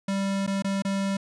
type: tone with dropouts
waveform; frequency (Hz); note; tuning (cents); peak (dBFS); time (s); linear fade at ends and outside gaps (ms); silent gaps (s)
square; 196; G3; 0; -25; 0.08-1.17; 5; 0.466-0.475 / 0.623-0.644 / 0.822-0.849
effects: resampled to 22050 Hz + 11-bit